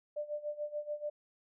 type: tone with tremolo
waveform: sine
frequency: 594 Hz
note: D5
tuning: 20 cents sharp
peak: -33 dBFS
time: 0.16-1.1 s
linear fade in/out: 10 ms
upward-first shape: sine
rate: 6.9 Hz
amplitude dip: 85%
effects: none